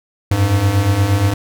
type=beating tone pair; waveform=square; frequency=93 / 101.5 Hz; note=F#2 / G#2; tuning=+9 / -39 cents; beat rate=8.5 Hz; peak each=-19 / -14 dBFS; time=0.31-1.34 s; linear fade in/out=5 ms; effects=none